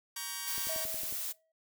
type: chord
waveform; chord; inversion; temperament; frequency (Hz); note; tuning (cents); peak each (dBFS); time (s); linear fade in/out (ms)
5% pulse; G diminished; first; just; 940.8 / 1128.9 / 1568; Bb5 / Db6 / G6; +16 / +31 / 0; -31; 0.16-0.85; 5
type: noise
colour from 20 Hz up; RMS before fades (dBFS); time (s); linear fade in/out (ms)
blue; -37; 0.46-1.33; 20
type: click train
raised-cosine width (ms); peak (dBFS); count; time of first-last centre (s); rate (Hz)
2; -35; 7; 0.58-1.125; 11
type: tone with exponential decay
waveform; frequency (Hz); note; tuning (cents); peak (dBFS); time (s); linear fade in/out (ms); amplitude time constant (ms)
triangle; 643; E5; -43; -35; 0.69-1.52; 5; 180
effects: noise-tail reverb RT60 0.2 s tail -20 dB re dry